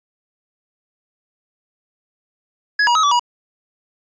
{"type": "tone with pitch steps", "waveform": "square", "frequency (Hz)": [1678, 958, 1275, 1151, 965], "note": ["G#6", "A#5", "D#6", "D6", "B5"], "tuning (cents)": [17, 47, 42, -35, -40], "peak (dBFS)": -13, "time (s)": [2.79, 3.195], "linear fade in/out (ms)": 5, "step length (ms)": 81, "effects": ["resampled to 16000 Hz"]}